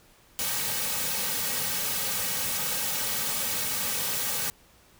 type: noise with comb filter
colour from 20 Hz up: white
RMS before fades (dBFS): -29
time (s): 0.39-4.5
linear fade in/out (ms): 0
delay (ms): 2.9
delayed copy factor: -0.85
effects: pink hiss -58 dBFS RMS until 4.99 s